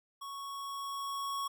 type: tone with level ramp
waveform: square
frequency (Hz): 1108.7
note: C#6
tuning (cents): 0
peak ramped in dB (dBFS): -42 to -34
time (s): 0.21-1.48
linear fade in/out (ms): 10
effects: none